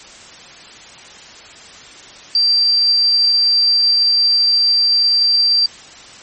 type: tone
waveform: sine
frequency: 4700 Hz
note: D8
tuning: 1 cent sharp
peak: -10 dBFS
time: 2.35-5.66 s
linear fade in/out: 2 ms
effects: white hiss -38 dBFS RMS until 6.22 s + MP3 32 kbps